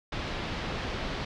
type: low-pass noise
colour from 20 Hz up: pink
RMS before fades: -34 dBFS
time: 0.12-1.25 s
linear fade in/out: 5 ms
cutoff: 4400 Hz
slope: 24 dB/octave
effects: none